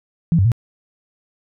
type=tone with pitch steps; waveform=sine; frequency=166.6 / 96.4 / 117.4 Hz; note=E3 / G2 / A#2; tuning=+19 / -28 / +13 cents; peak=-11 dBFS; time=0.32-0.518 s; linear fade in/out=0 ms; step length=66 ms; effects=none